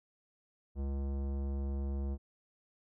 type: tone with tanh clipping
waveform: sine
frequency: 68.9 Hz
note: C#2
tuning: 10 cents flat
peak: -35 dBFS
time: 0.75-2.18 s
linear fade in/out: 50 ms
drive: 17 dB
effects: none